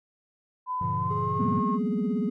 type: tone with pitch glide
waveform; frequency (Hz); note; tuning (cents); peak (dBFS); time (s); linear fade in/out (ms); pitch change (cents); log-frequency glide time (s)
sine; 1006 to 1078.2; B5 to C#6; +32 to -48; -27; 0.66-1.79; 50; +120; 0.95-1.35
type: chord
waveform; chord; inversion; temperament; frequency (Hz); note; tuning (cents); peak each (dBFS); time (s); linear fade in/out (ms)
triangle; G diminished seventh; none; just; 98 / 117.6 / 141.12 / 169.34; G2 / Bb2 / Db3 / Fb3; 0 / +16 / +31 / +47; -32; 0.81-1.61; 5
type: tone with tremolo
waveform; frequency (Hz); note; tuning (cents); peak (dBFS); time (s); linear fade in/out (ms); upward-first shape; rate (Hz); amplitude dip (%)
triangle; 418; G#4; +11; -31; 1.1-2.3; 10; sine; 16; 25
type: tone with vibrato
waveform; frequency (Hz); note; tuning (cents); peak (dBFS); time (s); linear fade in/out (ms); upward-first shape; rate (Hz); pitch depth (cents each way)
sine; 216; A3; -32; -24; 1.39-2.3; 10; sine; 17; 280
effects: tanh soft clip ceiling -11 dBFS